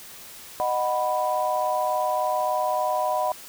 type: chord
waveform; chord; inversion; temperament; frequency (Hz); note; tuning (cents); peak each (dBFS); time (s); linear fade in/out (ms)
sine; B major; first; just; 617.4 / 740.8 / 987.8; D#5 / F#5 / B5; -14 / +2 / 0; -26; 0.6-3.32; 0
effects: white hiss -43 dBFS RMS until 3.48 s